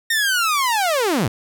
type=linear sweep; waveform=sawtooth; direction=down; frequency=1851 to 91 Hz; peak=-13 dBFS; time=0.1-1.28 s; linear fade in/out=5 ms; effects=none